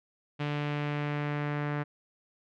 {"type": "tone with low-pass filter sweep", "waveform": "sawtooth", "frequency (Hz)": 146.83, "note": "D3", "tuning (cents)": 0, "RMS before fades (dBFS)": -32, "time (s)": [0.39, 1.84], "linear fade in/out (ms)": 20, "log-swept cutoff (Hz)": [2900, 1800], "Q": 1.8, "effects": []}